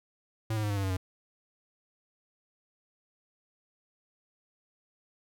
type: tone with pitch steps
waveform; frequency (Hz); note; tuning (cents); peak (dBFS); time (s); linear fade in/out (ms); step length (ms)
square; 110.6 / 107.39 / 104.27 / 101.25 / 98.31 / 95.45 / 92.68; A2 / A2 / G#2 / G#2 / G2 / G2 / F#2; +9 / -42 / +7 / -43 / +5 / -46 / +3; -29; 0.5-0.969; 5; 67
effects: none